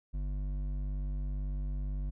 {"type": "tone with hard clipping", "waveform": "sine", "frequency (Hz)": 49, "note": "G1", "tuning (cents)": 0, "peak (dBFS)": -34, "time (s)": [0.13, 2.11], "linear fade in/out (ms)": 20, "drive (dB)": 9, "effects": []}